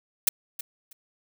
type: noise with echo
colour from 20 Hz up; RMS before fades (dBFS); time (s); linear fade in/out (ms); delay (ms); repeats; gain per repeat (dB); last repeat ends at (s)
blue; -19; 0.27-0.29; 5; 320; 2; -14; 0.93
effects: none